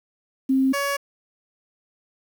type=tone pair in turn; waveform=sine / 15% pulse; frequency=265.5 / 562.6 Hz; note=C4 / C#5; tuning=+25 / +26 cents; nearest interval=octave + minor second; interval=1301 cents; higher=second; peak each=-16 dBFS; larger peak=neither; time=0.49-0.73 / 0.73-0.97 s; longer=neither; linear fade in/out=10 ms; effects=8-bit